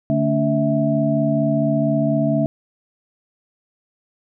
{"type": "tone cluster", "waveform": "sine", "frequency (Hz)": [145.8, 220.8, 285.2, 652], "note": ["D3", "A3", "C#4", "E5"], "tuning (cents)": [-12, 6, 49, -19], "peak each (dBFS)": -21, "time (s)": [0.1, 2.46], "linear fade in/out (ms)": 0, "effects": []}